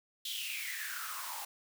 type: noise with high-pass filter sweep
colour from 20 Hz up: white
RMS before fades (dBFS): -40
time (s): 0.25-1.45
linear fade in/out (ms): 5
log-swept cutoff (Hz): 3500 to 800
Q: 7.5
effects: none